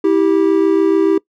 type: tone pair together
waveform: triangle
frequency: 325.1 / 392 Hz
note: E4 / G4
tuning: -24 / 0 cents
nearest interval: minor third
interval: 324 cents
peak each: -11 dBFS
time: 0.04-1.18 s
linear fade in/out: 5 ms
effects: noise-tail reverb RT60 0.1 s tail -22 dB re dry